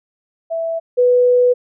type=tone pair in turn; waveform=sine; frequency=659.3 / 493.9 Hz; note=E5 / B4; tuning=0 / 0 cents; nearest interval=perfect fourth; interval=500 cents; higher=first; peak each=-18 / -9 dBFS; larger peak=second; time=0.5-0.8 / 0.97-1.54 s; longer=second; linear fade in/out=20 ms; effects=none